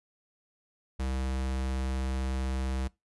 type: tone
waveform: square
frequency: 65.41 Hz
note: C2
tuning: in tune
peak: -30 dBFS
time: 0.99-2.88 s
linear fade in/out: 10 ms
effects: noise-tail reverb RT60 0.2 s tail -22 dB re dry + resampled to 24000 Hz